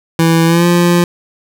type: tone with pitch glide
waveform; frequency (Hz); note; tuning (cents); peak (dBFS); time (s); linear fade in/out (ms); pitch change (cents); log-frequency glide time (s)
25% pulse; 164.81 to 174.01; E3 to F3; 0 to -6; -4; 0.19-1.04; 2; +94; 0.46-0.66
effects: none